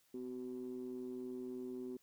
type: ring-modulated tone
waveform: triangle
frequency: 61.74 Hz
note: B1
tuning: in tune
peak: -36 dBFS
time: 0.14-1.97 s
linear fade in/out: 5 ms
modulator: 315 Hz
effects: tanh soft clip ceiling -35 dBFS + white hiss -73 dBFS RMS until 2.02 s